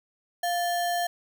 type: tone with sample-and-hold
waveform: sine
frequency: 698.5 Hz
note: F5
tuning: in tune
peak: -24 dBFS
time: 0.43-1.07 s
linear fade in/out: 5 ms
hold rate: 2450 Hz
effects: none